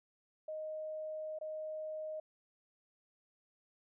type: tone with dropouts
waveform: sine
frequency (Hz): 622.3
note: D#5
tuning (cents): 0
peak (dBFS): -39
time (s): 0.48-2.2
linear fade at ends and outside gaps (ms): 5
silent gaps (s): 1.388-1.411
effects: none